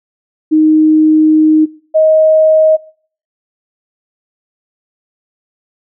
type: tone pair in turn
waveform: sine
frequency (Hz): 311.1 / 628.7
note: D#4 / D#5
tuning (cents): 0 / +18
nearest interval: octave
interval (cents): 1218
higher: second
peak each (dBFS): -5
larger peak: neither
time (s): 0.51-1.66 / 1.94-2.77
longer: first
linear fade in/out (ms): 20
effects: noise-tail reverb RT60 0.5 s tail -22 dB re dry